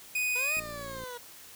45% pulse tone, 2489 Hz, D#7, in tune, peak -27 dBFS, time 0.15-0.6 s, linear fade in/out 5 ms
20% pulse linear two-way sweep, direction up then down, 476.7 to 632 to 476.7 Hz, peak -34 dBFS, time 0.35-1.18 s, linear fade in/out 10 ms, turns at 0.55 s
click train, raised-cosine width 3 ms, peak -34 dBFS, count 28, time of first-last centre 0.57-1.036 s, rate 57.9 Hz
effects white hiss -50 dBFS RMS until 1.55 s

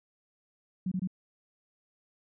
sine tone bursts, 185 Hz, F#3, in tune, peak -28 dBFS, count 3, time 0.86-1.074 s, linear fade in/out 5 ms, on 56 ms, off 23 ms, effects none

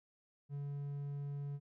triangle tone, 142.4 Hz, C#3, 47 cents sharp, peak -37 dBFS, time 0.49-1.6 s, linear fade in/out 50 ms, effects none

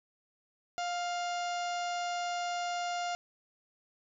harmonic tone with a mistuned harmonic, 704 Hz, F5, 14 cents sharp, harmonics 1 / 2 / 3 / 4 / 5 / 6 / 7 / 8 / 9 / 10, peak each -33 / -41 / -46 / -45 / -50 / -50 / -51 / -50 / -56 / -51 dBFS, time 0.78-3.15 s, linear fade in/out 0 ms, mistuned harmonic 2, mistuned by -17 cents, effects none

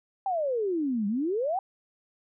sine exponential two-way sweep, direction down then up, 800 to 196 to 800 Hz, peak -25 dBFS, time 0.26-1.59 s, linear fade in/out 2 ms, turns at 1.07 s, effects none

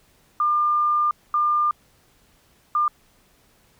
sine tone bursts at uneven times, 1200 Hz, D6, 37 cents sharp, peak -17 dBFS, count 3, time 0.4-1.11 / 1.34-1.71 / 2.75-2.88 s, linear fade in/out 2 ms, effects pink hiss -59 dBFS RMS until 3.79 s

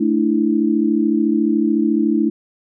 sine chord, A suspended fourth, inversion none, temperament equal with one note detuned, 220 / 295.7 / 329.6 Hz, A3 / D4 / E4, 0 / +12 / 0 cents, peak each -18 dBFS, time 0-2.3 s, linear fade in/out 10 ms, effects none

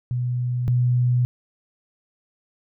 sine tone pair in turn, 123.5 / 123.5 Hz, B2 / B2, 0 / 0 cents, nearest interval unison, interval 0 cents, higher neither, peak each -21 / -16 dBFS, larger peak second, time 0.11-0.68 / 0.68-1.25 s, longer neither, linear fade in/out 0 ms, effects none

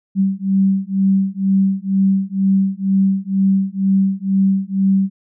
sine beating tone pair, 192.5 / 194.6 Hz, G3 / G3, -31 / -12 cents, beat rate 2.1 Hz, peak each -16 dBFS, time 0.15-5.1 s, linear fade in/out 50 ms, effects none

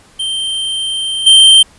square tone with level steps, 3136 Hz, G7, in tune, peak -16 / -3 dBFS, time 0.19-1.63 s, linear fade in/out 10 ms, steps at 1.26 s, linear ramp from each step 10 ms, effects pink hiss -45 dBFS RMS until 1.78 s + resampled to 24000 Hz

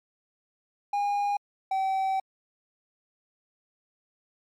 triangle tone pair in turn, 814 / 768.3 Hz, G#5 / G5, -35 / -35 cents, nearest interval minor second, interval 100 cents, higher first, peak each -22 dBFS, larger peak neither, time 0.93-1.37 / 1.71-2.2 s, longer second, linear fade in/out 5 ms, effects MP3 96 kbps

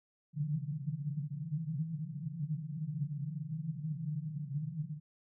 white band-pass noise, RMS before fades -38 dBFS, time 0.33-5 s, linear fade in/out 50 ms, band 140 to 160 Hz, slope 96 dB/octave, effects none

